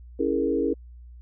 sine chord, A# half-diminished seventh, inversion first, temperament equal, 277.2 / 329.6 / 415.3 / 466.2 Hz, C#4 / E4 / G#4 / A#4, 0 / 0 / 0 / 0 cents, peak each -27 dBFS, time 0.19-0.74 s, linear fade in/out 10 ms, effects added 60 Hz sine -42 dBFS peak until 1.21 s

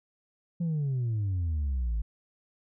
sine exponential sweep, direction down, 174.9 to 52.2 Hz, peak -24 dBFS, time 0.6-2.02 s, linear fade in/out 10 ms, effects tanh soft clip ceiling -25 dBFS

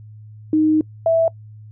sine tone pair in turn, 310.3 / 657.5 Hz, D#4 / E5, -5 / -5 cents, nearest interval octave + minor second, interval 1300 cents, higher second, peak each -12 / -12 dBFS, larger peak neither, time 0.53-0.81 / 1.06-1.28 s, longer first, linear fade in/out 2 ms, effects noise-tail reverb RT60 0.1 s tail -24 dB re dry + added 107 Hz sine -37 dBFS peak until 1.71 s

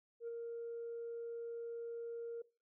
sine tone with ADSR envelope, 466.2 Hz, A#4, in tune, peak -37 dBFS, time 0.2-2.42 s, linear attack 77 ms, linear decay 19 ms, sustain -3 dB, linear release 6 ms, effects noise-tail reverb RT60 0.3 s tail -20 dB re dry + tanh soft clip ceiling -38 dBFS

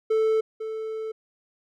triangle tone pair in turn, 440 / 440 Hz, A4 / A4, 0 / 0 cents, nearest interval unison, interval 0 cents, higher neither, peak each -17 / -27 dBFS, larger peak first, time 0.1-0.41 / 0.6-1.12 s, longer second, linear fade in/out 10 ms, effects none

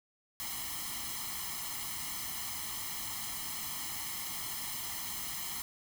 white noise with comb filter, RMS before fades -39 dBFS, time 0.4-5.62 s, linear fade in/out 0 ms, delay 0.97 ms, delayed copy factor +0.85, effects none

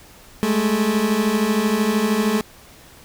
30% pulse beating tone pair, 205.1 / 218.1 Hz, G#3 / A3, -21 / -15 cents, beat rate 13 Hz, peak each -19 / -16 dBFS, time 0.43-2.41 s, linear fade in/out 0 ms, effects pink hiss -46 dBFS RMS until 3.04 s

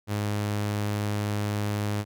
sawtooth tone, 103.8 Hz, G#2, in tune, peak -22 dBFS, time 0.07-2.05 s, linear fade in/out 50 ms, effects none

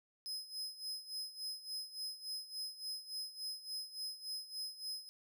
40% pulse tone with tremolo, 5080 Hz, D#8, 35 cents sharp, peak -38 dBFS, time 0.26-5.09 s, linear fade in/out 0 ms, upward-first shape sine, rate 3.5 Hz, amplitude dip 80%, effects none

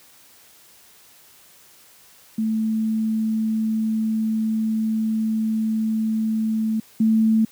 sine tone pair in turn, 220 / 221 Hz, A3 / A3, 0 / +8 cents, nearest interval unison, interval 8 cents, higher second, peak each -19 / -14 dBFS, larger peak second, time 2.38-6.8 / 7-7.45 s, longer first, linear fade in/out 5 ms, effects white hiss -51 dBFS RMS until 7.51 s + high-pass 60 Hz 12 dB/octave

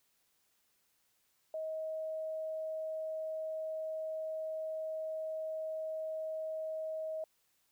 sine tone, 633 Hz, D#5, 30 cents sharp, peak -36 dBFS, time 1.54-7.24 s, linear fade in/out 2 ms, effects white hiss -75 dBFS RMS until 7.71 s

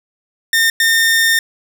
sawtooth tone bursts at uneven times, 1819 Hz, A#6, 43 cents flat, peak -7 dBFS, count 2, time 0.53-0.7 / 0.8-1.39 s, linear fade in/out 2 ms, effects 7-bit

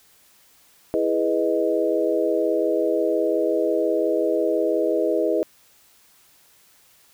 sine chord, E major seventh, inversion none, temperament equal, 329.6 / 415.3 / 493.9 / 622.3 Hz, E4 / G#4 / B4 / D#5, 0 / 0 / 0 / 0 cents, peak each -24 dBFS, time 0.94-5.43 s, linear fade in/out 0 ms, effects white hiss -56 dBFS RMS until 7.13 s

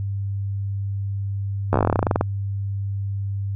slowing click train, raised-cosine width 1 ms, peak -4 dBFS, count 18, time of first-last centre 1.73-2.211 s, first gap 13 ms, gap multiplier 1.09, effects added 99 Hz sine -23 dBFS peak until 3.55 s

